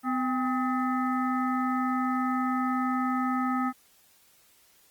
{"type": "harmonic tone with a mistuned harmonic", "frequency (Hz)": 254.1, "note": "B3", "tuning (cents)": 49, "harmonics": [1, 3, 5, 7, 8], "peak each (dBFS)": [-27, -33, -30, -41, -44], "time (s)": [0.03, 3.73], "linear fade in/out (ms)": 50, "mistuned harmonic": 3, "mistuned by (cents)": 75, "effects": ["white hiss -61 dBFS RMS until 4.9 s", "Opus 24 kbps"]}